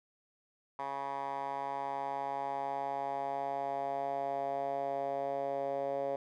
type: tone with band-pass filter sweep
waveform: 10% pulse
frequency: 138.59 Hz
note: C#3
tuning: in tune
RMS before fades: -36 dBFS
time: 0.79-6.16 s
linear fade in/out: 2 ms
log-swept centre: 1000 to 580 Hz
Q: 3.8
effects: none